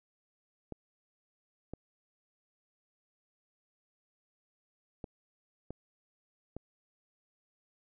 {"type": "clicks", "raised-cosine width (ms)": 2, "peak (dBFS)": -27, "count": 5, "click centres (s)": [0.723, 1.736, 5.042, 5.706, 6.566], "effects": []}